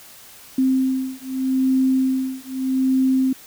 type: beating tone pair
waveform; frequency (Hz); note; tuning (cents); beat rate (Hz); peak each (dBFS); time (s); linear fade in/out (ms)
sine; 261.6 / 262.41; C4 / C4; 0 / +5; 0.81; -20; 0.58-3.33; 5
effects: white hiss -44 dBFS RMS until 3.46 s